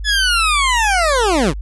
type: linear sweep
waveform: 20% pulse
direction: down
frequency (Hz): 1727 to 118.1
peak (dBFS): -8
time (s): 0.04-1.54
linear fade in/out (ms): 50
effects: added 50 Hz sine -23 dBFS peak until 1.61 s + resampled to 24000 Hz